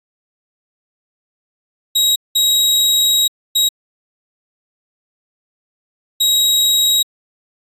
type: tone bursts at uneven times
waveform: sawtooth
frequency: 3819 Hz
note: A#7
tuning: 41 cents sharp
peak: -8 dBFS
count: 4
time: 1.95-2.16 / 2.35-3.28 / 3.55-3.69 / 6.2-7.03 s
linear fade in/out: 10 ms
effects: resampled to 32000 Hz